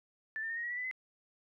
sine tone with pitch steps, 1760 / 1797 / 1834.7 / 1873.3 / 1912.7 / 1952.8 / 1993.9 / 2036 Hz, A6 / A6 / A#6 / A#6 / A#6 / B6 / B6 / C7, 0 / +36 / -28 / +8 / +44 / -20 / +16 / -48 cents, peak -35 dBFS, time 0.36-0.912 s, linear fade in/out 0 ms, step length 69 ms, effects none

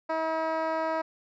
10% pulse tone with band-pass filter, 320.8 Hz, E4, 47 cents flat, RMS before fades -29 dBFS, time 0.09-1.02 s, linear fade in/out 10 ms, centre 710 Hz, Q 1.3, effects resampled to 16000 Hz

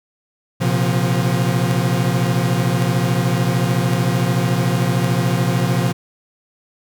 40% pulse tone cluster, 119.7 / 133.2 / 174.6 Hz, A#2 / C3 / F3, +46 / +31 / 0 cents, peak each -19 dBFS, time 0.6-5.93 s, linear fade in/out 20 ms, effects none

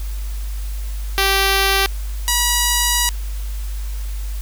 5% pulse tone pair in turn, 390 / 967 Hz, G4 / B5, -9 / -37 cents, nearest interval octave + major third, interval 1572 cents, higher second, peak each -3 dBFS, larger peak neither, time 1.18-1.86 / 2.28-3.09 s, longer second, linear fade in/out 0 ms, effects added 50 Hz sine -22 dBFS peak until 4.41 s + white hiss -40 dBFS RMS until 4.41 s

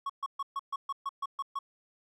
triangle tone bursts, 1107 Hz, C#6, 3 cents flat, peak -29 dBFS, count 10, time 0.06-1.59 s, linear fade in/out 5 ms, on 36 ms, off 130 ms, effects none

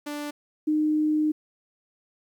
sawtooth / sine tone pair in turn, 293.7 / 306 Hz, D4 / D#4, 0 / -29 cents, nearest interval minor second, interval 71 cents, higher second, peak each -27 / -20 dBFS, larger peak second, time 0.06-0.31 / 0.67-1.32 s, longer second, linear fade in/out 10 ms, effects 10-bit

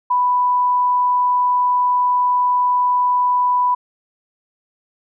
sine tone, 990 Hz, B5, 4 cents sharp, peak -13 dBFS, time 0.1-3.75 s, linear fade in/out 10 ms, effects none

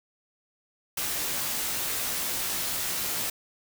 white noise with comb filter, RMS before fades -30 dBFS, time 0.97-3.3 s, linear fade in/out 5 ms, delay 15 ms, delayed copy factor -0.55, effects none

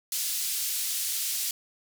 white band-pass noise, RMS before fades -30 dBFS, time 0.12-1.51 s, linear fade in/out 2 ms, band 3500 to 15000 Hz, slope 12 dB/octave, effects none

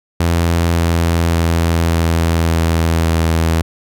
sawtooth tone with pitch steps, 84.5 / 83.96 / 83.43 / 82.9 / 82.38 / 81.86 Hz, E2 / E2 / E2 / E2 / E2 / E2, +43 / +32 / +21 / +10 / -1 / -12 cents, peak -8 dBFS, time 0.2-3.62 s, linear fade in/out 5 ms, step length 570 ms, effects none

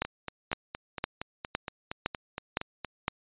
two click trains, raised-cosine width 0.3 ms, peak -11 / -18 dBFS, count 7 / 14, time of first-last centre 0.02-3.081 / 0.05-3.08 s, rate 1.96 / 4.29 Hz, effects resampled to 8000 Hz

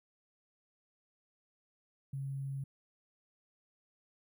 sine tone with sample-and-hold, 136.8 Hz, C#3, 23 cents flat, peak -36 dBFS, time 2.13-2.64 s, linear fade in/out 5 ms, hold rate 11025 Hz, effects none

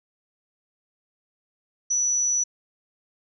sine tone, 5920 Hz, F#8, in tune, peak -20 dBFS, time 1.9-2.44 s, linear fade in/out 10 ms, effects none

